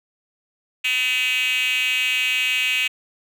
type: tone with high-pass filter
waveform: 5% pulse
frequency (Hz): 253.9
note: B3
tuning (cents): +48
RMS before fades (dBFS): -21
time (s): 0.84-2.88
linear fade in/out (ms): 10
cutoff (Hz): 2600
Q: 7.2
effects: none